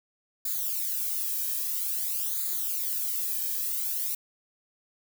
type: noise with flanger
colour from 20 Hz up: violet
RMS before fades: -30 dBFS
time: 0.45-4.15 s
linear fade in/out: 5 ms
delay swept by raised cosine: 0.35 to 1.45 ms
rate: 0.5 Hz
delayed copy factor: -0.85
effects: none